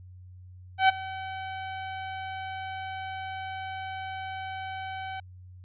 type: tone with ADSR envelope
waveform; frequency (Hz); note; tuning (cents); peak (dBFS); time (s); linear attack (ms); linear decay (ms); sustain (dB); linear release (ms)
sawtooth; 763; G5; -47; -11; 0.78-5.2; 110; 14; -19; 4
effects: added 91 Hz sine -45 dBFS peak until 5.64 s + resampled to 8000 Hz